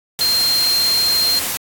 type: tone in noise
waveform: sine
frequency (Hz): 4186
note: C8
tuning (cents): 0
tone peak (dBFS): -14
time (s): 0.21-1.39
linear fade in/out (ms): 0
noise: white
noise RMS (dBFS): -22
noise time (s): 0.19-1.57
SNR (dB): +5
effects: AAC 64 kbps